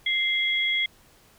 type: tone pair together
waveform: sine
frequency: 2093 / 3322 Hz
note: C7 / G#7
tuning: 0 / 0 cents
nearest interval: minor sixth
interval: 800 cents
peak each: -24 / -25 dBFS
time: 0.06-0.86 s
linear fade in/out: 5 ms
effects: pink hiss -57 dBFS RMS until 1.38 s